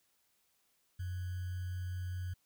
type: tone with sample-and-hold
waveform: sine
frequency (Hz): 90.5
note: F#2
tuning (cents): -38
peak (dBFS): -36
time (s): 0.99-2.34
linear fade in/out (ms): 10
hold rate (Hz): 1575
effects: white hiss -75 dBFS RMS until 2.45 s